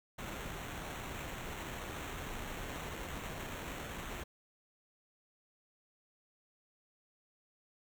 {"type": "noise with sample-and-hold", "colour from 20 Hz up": "pink", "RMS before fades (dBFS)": -43, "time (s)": [0.18, 4.24], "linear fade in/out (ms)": 10, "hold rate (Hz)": 4900, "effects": []}